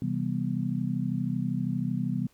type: chord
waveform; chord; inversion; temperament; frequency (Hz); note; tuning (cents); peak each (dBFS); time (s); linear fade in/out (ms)
sine; C major seventh; none; just; 130.81 / 163.52 / 196.22 / 245.3; C3 / E3 / G3 / B3; 0 / -14 / +2 / -12; -32; 0.02-2.27; 2
effects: pink hiss -65 dBFS RMS until 2.33 s